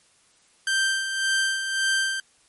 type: tone with tremolo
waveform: sawtooth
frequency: 1568 Hz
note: G6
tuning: in tune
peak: -16 dBFS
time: 0.67-2.2 s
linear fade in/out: 2 ms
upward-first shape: sine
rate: 1.8 Hz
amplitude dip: 55%
effects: white hiss -60 dBFS RMS until 2.48 s + MP3 48 kbps